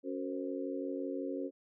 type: harmonic tone with a mistuned harmonic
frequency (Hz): 92.5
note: F#2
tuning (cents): 0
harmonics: 3 / 4 / 5 / 6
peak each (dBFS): -38 / -41 / -43 / -42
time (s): 0.03-1.51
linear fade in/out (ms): 50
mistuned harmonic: 6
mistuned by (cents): -86
effects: none